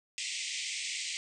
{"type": "band-pass noise", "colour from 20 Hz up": "pink", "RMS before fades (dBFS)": -37, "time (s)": [0.18, 1.17], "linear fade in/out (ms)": 0, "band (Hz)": [2000, 8600], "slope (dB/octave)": 96, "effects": []}